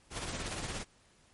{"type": "noise with tremolo", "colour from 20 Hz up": "pink", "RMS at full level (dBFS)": -36, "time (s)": [0.1, 0.85], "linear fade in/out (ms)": 50, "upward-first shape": "triangle", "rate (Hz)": 17, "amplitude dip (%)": 55, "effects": ["pink hiss -65 dBFS RMS until 1.33 s", "MP3 48 kbps"]}